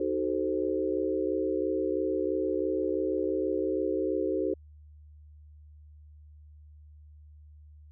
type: chord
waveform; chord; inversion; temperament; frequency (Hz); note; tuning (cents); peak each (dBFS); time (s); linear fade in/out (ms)
sine; D# diminished seventh; none; equal with one note detuned; 311.1 / 377.1 / 440 / 523.3; D#4 / F#4 / A4 / C5; 0 / +33 / 0 / 0; -32 / -30 / -33 / -33; 0-4.54; 5
effects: added 75 Hz sine -49 dBFS peak until 7.91 s